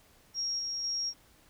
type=tone with tremolo; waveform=sine; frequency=5590 Hz; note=F8; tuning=1 cent sharp; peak=-30 dBFS; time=0.34-1.14 s; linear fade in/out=50 ms; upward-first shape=square; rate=2 Hz; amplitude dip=25%; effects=pink hiss -62 dBFS RMS until 1.49 s